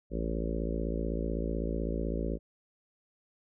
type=harmonic tone; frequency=55.9 Hz; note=A1; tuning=28 cents sharp; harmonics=1 / 3 / 4 / 5 / 6 / 7 / 8 / 9 / 10; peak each=-33 / -38 / -39 / -40 / -41 / -41 / -42 / -43 / -43 dBFS; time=0.1-2.39 s; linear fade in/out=50 ms; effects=none